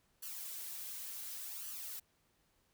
blue noise with flanger, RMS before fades -45 dBFS, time 0.22-2 s, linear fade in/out 10 ms, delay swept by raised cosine 0.66 to 5.06 ms, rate 0.69 Hz, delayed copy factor +0.6, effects pink hiss -75 dBFS RMS until 2.73 s

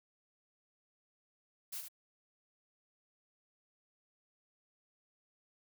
blue noise with echo, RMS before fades -42 dBFS, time 1.72-1.81 s, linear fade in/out 10 ms, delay 75 ms, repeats 1, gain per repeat -6 dB, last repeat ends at 1.885 s, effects none

